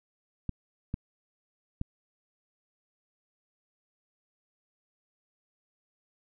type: clicks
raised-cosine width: 5 ms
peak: -19 dBFS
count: 3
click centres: 0.493 / 0.941 / 1.814 s
effects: none